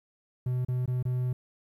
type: tone with dropouts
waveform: triangle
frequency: 125.7 Hz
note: B2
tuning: 31 cents sharp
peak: -24 dBFS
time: 0.46-1.33 s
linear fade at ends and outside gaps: 5 ms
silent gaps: 0.649-0.684 / 0.859-0.877 / 1.027-1.052 s
effects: 11-bit